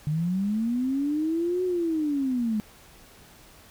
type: linear two-way sweep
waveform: sine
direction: up then down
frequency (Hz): 146.7 to 370 to 208.2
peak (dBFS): -23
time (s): 0.07-2.6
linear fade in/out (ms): 0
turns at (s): 1.64
effects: pink hiss -52 dBFS RMS until 3.7 s